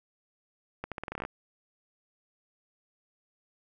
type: accelerating click train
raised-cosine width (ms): 0.5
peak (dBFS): -20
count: 12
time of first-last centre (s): 0.84-1.251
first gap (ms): 77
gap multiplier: 0.84
effects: none